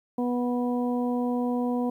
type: harmonic tone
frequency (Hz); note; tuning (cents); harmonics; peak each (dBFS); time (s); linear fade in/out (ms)
245; B3; -14; 1 / 2 / 3 / 4; -25 / -31 / -35 / -38; 0.18-1.9; 5
effects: 10-bit